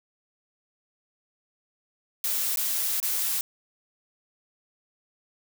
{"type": "noise with dropouts", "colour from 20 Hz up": "blue", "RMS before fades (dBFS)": -27, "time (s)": [2.24, 3.41], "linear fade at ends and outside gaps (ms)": 1, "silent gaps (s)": [[2.559, 2.572], [3.001, 3.028]], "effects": []}